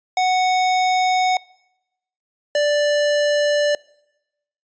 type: tone pair in turn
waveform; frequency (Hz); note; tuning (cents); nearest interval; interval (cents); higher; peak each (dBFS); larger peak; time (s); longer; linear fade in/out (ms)
square; 740 / 587.3; F#5 / D5; 0 / 0; major third; 400; first; -16; neither; 0.17-1.37 / 2.55-3.75; neither; 2
effects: noise-tail reverb RT60 0.9 s tail -24 dB re dry + resampled to 16000 Hz